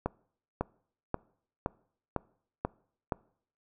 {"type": "accelerating click train", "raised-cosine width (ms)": 1, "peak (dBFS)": -15, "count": 7, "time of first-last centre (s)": [0.06, 3.122], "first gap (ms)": 550, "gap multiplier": 0.97, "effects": ["noise-tail reverb RT60 0.6 s tail -24 dB re dry"]}